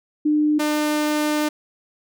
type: tone pair in turn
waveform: sine / sawtooth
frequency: 301 / 301 Hz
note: D4 / D4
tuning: +43 / +43 cents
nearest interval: unison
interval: 0 cents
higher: neither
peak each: -15 dBFS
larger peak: neither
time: 0.25-0.59 / 0.59-1.49 s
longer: second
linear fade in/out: 10 ms
effects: none